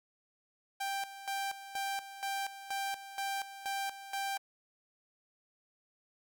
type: tone with tremolo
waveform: sawtooth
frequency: 787 Hz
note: G5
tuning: 7 cents sharp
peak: -30 dBFS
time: 0.8-4.38 s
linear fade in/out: 10 ms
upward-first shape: square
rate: 2.1 Hz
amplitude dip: 75%
effects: none